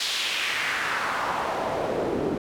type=noise with band-pass filter sweep; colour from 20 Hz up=pink; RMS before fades=-27 dBFS; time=0-2.38 s; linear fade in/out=5 ms; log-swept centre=4000 to 320 Hz; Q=1.9; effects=none